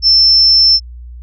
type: tone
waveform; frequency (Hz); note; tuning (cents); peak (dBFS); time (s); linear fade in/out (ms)
sine; 5330; E8; +18; -5; 0.02-0.8; 50
effects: added 60 Hz sine -28 dBFS peak until 1.22 s